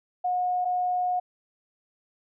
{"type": "tone pair in turn", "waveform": "sine", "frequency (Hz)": [724, 724], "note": ["F#5", "F#5"], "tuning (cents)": [-38, -38], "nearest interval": "unison", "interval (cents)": 0, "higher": "neither", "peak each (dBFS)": -23, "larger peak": "neither", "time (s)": [[0.24, 0.65], [0.65, 1.2]], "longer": "second", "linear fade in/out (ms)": 10, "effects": []}